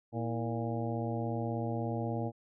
harmonic tone with a mistuned harmonic, 116.54 Hz, A#2, in tune, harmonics 1 / 2 / 3 / 4 / 5 / 6 / 7, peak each -35 / -38 / -40 / -41 / -42 / -43 / -43 dBFS, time 0.12-2.32 s, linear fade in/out 50 ms, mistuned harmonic 3, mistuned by -95 cents, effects none

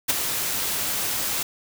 white noise with ADSR envelope, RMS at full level -18 dBFS, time 0.08-1.43 s, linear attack 19 ms, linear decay 18 ms, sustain -8 dB, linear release 4 ms, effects none

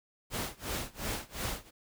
pink noise with tremolo, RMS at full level -34 dBFS, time 0.3-1.71 s, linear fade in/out 50 ms, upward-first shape sine, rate 2.8 Hz, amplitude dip 95%, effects none

